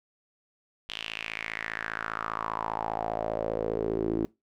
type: tone with band-pass filter sweep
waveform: sawtooth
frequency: 55 Hz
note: A1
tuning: in tune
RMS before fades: -32 dBFS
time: 0.89-4.25 s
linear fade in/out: 0 ms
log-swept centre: 3200 to 320 Hz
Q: 4.7
effects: noise-tail reverb RT60 0.2 s tail -21 dB re dry